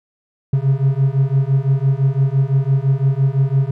triangle beating tone pair, 132.9 / 138.8 Hz, C3 / C#3, +27 / +3 cents, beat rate 5.9 Hz, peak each -14 dBFS, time 0.53-3.71 s, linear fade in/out 5 ms, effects none

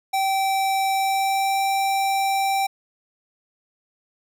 square tone with pitch glide, 775 to 781.3 Hz, G5 to G5, -20 to -6 cents, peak -20 dBFS, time 0.13-2.67 s, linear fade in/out 10 ms, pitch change +14 cents, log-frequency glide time 0.92-1.61 s, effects none

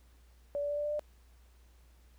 sine tone with pitch steps, 575 / 579.3 / 583.7 / 588.1 / 592.5 / 597 Hz, D5 / D5 / D5 / D5 / D5 / D5, -37 / -24 / -11 / +2 / +15 / +28 cents, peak -31 dBFS, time 0.55-0.994 s, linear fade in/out 0 ms, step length 74 ms, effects added 60 Hz sine -58 dBFS peak until 2.18 s + pink hiss -69 dBFS RMS until 2.18 s

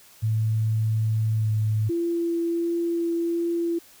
sine tone with pitch glide, 110 to 107.99 Hz, A2 to A2, 0 to -32 cents, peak -20 dBFS, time 0.22-1.9 s, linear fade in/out 20 ms, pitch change -32 cents, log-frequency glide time 1.36-1.5 s
sine tone with vibrato, 338.6 Hz, E4, 46 cents sharp, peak -22 dBFS, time 1.89-3.79 s, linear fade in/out 10 ms, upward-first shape triangle, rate 1.4 Hz, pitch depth 10 cents each way
effects white hiss -52 dBFS RMS until 4 s

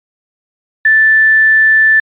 sine tone with quantisation, 1760 Hz, A6, in tune, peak -5 dBFS, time 0.85-2 s, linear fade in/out 5 ms, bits 5, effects resampled to 8000 Hz

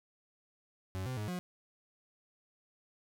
40% pulse tone with pitch steps, 94.1 / 128.6 / 105.3 / 179.9 Hz, F#2 / C3 / G#2 / F#3, +30 / -30 / +24 / -48 cents, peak -35 dBFS, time 0.95-1.39 s, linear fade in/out 0 ms, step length 110 ms, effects none

